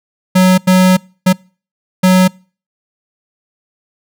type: tone bursts at uneven times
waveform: square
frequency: 185 Hz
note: F#3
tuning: in tune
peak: -6 dBFS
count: 4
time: 0.35-0.58 / 0.67-0.97 / 1.26-1.33 / 2.03-2.28 s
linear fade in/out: 10 ms
effects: noise-tail reverb RT60 0.4 s tail -26 dB re dry